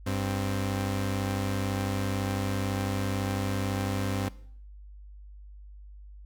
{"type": "tone pair together", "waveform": "sawtooth", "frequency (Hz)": [98, 262], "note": ["G2", "C4"], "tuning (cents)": [0, 2], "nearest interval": "octave + perfect fourth", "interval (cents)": 1702, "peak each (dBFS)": [-25, -29], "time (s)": [0.06, 4.29], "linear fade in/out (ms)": 10, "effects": ["noise-tail reverb RT60 0.6 s tail -19 dB re dry", "added 50 Hz sine -44 dBFS peak until 6.25 s"]}